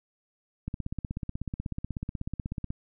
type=click train; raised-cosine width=5 ms; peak=-20 dBFS; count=34; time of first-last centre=0.68-2.705 s; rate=16.3 Hz; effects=none